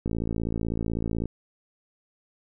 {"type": "click train", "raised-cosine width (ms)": 3, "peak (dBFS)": -16, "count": 68, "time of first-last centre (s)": [0.06, 1.256], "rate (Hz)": 56, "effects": []}